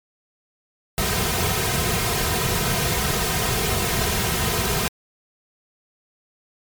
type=noise with comb filter; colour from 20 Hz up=pink; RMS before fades=-22 dBFS; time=0.98-4.88 s; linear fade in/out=0 ms; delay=3.5 ms; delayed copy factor=-0.8; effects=MP3 96 kbps